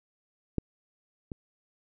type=clicks; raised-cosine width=3 ms; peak=-14 / -24 dBFS; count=2; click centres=0.583 / 1.318 s; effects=none